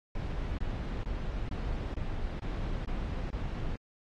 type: noise bursts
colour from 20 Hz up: brown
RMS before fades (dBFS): -34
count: 8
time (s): 0.15-3.758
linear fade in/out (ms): 2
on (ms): 430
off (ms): 24
effects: low-pass 4000 Hz 12 dB/octave + AAC 48 kbps